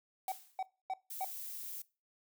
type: tone bursts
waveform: triangle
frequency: 759 Hz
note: F#5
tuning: 44 cents sharp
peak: -32 dBFS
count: 4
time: 0.28-1.246 s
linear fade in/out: 2 ms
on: 39 ms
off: 270 ms
type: noise with exponential decay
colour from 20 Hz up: blue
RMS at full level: -44 dBFS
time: 0.28-0.66 s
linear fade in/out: 1 ms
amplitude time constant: 82 ms
type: noise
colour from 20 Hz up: violet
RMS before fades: -44 dBFS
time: 1.1-1.82 s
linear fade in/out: 5 ms
effects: noise-tail reverb RT60 0.3 s tail -21 dB re dry